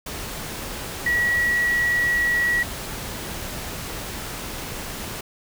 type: tone in noise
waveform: sine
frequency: 1926 Hz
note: B6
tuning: 44 cents flat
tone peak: -18 dBFS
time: 1.06-2.63 s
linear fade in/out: 5 ms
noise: pink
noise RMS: -32 dBFS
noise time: 0.06-5.21 s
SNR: +11 dB
effects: none